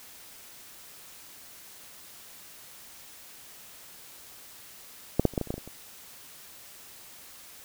clicks, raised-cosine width 2 ms, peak -7 / -6 / -28 / -12 / -16 / -29 / -16 / -20 / -25 / -29 dBFS, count 10, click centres 5.196 / 5.253 / 5.337 / 5.378 / 5.413 / 5.473 / 5.505 / 5.541 / 5.58 / 5.676 s, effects white hiss -49 dBFS RMS until 7.64 s

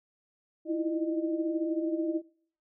sine tone cluster, 314.9 / 328.1 / 346.7 / 611 Hz, D#4 / E4 / F4 / D#5, +21 / -8 / -13 / -32 cents, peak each -37 / -29 / -37 / -37 dBFS, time 0.65-2.22 s, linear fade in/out 50 ms, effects noise-tail reverb RT60 0.5 s tail -21 dB re dry

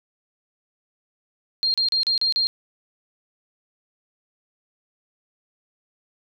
sine tone bursts, 4206 Hz, C8, 8 cents sharp, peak -18 dBFS, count 6, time 1.63-2.47 s, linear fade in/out 0 ms, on 110 ms, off 36 ms, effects none

